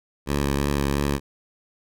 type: tone with vibrato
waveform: 10% pulse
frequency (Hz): 70.6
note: C#2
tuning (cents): +32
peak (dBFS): -13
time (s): 0.26-1.2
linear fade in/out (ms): 50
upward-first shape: sine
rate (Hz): 2.9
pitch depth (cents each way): 25
effects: none